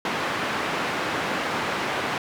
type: band-pass noise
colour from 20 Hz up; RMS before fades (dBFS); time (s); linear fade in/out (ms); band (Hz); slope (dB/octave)
white; -27; 0.05-2.18; 2; 140 to 1800; 12
effects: none